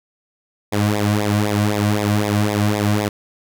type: tone with flanger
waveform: sawtooth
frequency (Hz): 104.1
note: G#2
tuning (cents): +5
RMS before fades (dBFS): -18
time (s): 0.72-3.09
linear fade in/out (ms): 10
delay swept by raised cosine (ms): 0.67 to 2.37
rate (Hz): 3.9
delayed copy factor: -0.95
effects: none